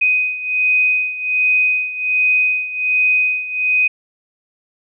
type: beating tone pair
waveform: sine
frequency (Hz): 2502 / 2503.3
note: D#7 / D#7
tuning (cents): +9 / +10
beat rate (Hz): 1.3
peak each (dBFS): -15 / -19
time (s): 0.01-3.88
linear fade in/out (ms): 10
effects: none

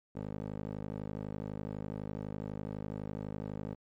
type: tone with band-pass filter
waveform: 15% pulse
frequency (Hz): 52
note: G#1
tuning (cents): +3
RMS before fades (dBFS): -40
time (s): 0.15-3.75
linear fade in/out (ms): 10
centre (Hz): 320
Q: 0.93
effects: MP3 64 kbps

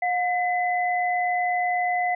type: tone pair together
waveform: sine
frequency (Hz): 718.4 / 2018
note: F5 / B6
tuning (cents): +49 / +37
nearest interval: octave + tritone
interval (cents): 1788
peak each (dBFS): -22 / -27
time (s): 0.02-2.15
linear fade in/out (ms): 5
effects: none

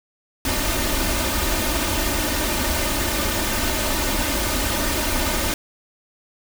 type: noise with comb filter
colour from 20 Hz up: pink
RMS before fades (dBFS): -22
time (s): 0.45-5.54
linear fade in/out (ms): 2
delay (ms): 3.3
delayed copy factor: +0.7
effects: none

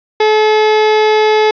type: tone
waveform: 30% pulse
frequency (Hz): 430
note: A4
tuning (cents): -40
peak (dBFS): -5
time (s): 0.2-1.51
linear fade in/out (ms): 5
effects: resampled to 11025 Hz + 7-bit

